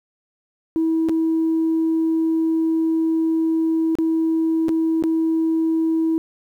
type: tone with dropouts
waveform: sine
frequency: 323.8 Hz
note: E4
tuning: 31 cents flat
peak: -15 dBFS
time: 0.76-6.18 s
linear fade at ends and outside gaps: 0 ms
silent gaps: 1.087-1.094 / 3.953-3.986 / 4.684-4.691 / 5.025-5.038 s
effects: tanh soft clip ceiling -13 dBFS + 9-bit

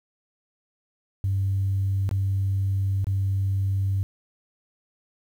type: tone with dropouts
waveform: sine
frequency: 97.3 Hz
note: G2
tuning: 12 cents flat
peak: -20 dBFS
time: 1.24-4.03 s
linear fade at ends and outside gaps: 0 ms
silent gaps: 2.091-2.112 / 3.044-3.069 s
effects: tanh soft clip ceiling -17 dBFS + 9-bit

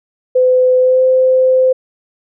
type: tone with pitch glide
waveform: sine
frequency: 508 to 516.3 Hz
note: B4 to C5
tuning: +49 to -23 cents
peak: -7 dBFS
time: 0.35-1.73 s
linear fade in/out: 10 ms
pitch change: +28 cents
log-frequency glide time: 0.79-1.03 s
effects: none

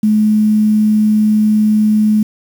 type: tone with quantisation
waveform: sine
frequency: 213.8 Hz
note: A3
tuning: 49 cents flat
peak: -8 dBFS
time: 0.03-2.23 s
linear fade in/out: 5 ms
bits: 6
effects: none

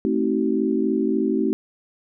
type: chord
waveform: sine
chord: A diminished seventh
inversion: none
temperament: just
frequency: 220 / 264 / 316.8 / 380.2 Hz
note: A3 / C4 / Eb4 / Gb4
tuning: 0 / +16 / +31 / +47 cents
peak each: -24 dBFS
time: 0.05-1.53 s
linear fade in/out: 0 ms
effects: none

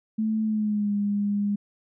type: tone with pitch glide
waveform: sine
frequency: 218.5 to 203.9 Hz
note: A3 to G#3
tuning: -12 to -32 cents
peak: -22 dBFS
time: 0.18-1.56 s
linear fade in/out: 10 ms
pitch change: -120 cents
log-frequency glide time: 0.43-0.93 s
effects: none

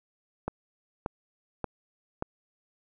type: click train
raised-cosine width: 1 ms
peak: -16 dBFS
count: 4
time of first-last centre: 0.48-2.224 s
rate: 1.72 Hz
effects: none

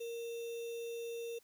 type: tone with sample-and-hold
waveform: sine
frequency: 466.2 Hz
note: A#4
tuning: in tune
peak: -39 dBFS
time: 0-1.39 s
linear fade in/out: 10 ms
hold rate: 3150 Hz
effects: white hiss -69 dBFS RMS until 1.43 s

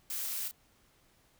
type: noise with echo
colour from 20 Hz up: blue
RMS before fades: -37 dBFS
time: 0.1-0.48 s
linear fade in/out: 2 ms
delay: 32 ms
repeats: 1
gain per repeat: -7 dB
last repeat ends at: 0.512 s
effects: pink hiss -67 dBFS RMS until 1.39 s

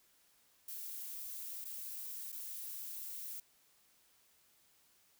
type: noise with dropouts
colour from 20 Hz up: violet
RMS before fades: -45 dBFS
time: 0.68-3.4 s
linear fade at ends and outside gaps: 5 ms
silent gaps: 1.644-1.652 / 2.32-2.325 s
effects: white hiss -70 dBFS RMS until 5.19 s

